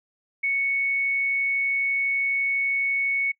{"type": "tone", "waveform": "sine", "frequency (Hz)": 2217, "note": "C#7", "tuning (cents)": 0, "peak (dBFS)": -21, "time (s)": [0.43, 3.32], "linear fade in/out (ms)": 10, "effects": ["noise-tail reverb RT60 0.1 s tail -25 dB re dry"]}